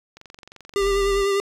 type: click train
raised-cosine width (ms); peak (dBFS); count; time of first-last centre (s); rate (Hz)
0.2; -25; 17; 0.17-0.869; 22.9
type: tone with vibrato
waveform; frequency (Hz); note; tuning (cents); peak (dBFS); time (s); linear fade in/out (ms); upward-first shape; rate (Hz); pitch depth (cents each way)
square; 397; G4; +22; -19; 0.76-1.4; 0; sine; 10; 25
type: tone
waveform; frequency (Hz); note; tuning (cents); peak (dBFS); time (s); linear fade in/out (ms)
triangle; 41.2; E1; 0; -26; 0.79-1.25; 50
effects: low-pass 9000 Hz 12 dB/octave + 8-bit